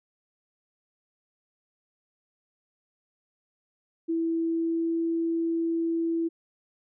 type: tone with pitch glide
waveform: sine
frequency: 329.6 to 331.5 Hz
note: E4 to E4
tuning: 0 to +10 cents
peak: -24 dBFS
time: 4.08-6.29 s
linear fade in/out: 20 ms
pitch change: +10 cents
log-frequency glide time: 4.41-5 s
effects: none